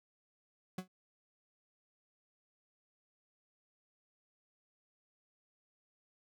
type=tone with exponential decay; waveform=40% pulse; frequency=184.9 Hz; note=F#3; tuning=1 cent flat; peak=-34 dBFS; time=0.78-0.88 s; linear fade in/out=5 ms; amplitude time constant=20 ms; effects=none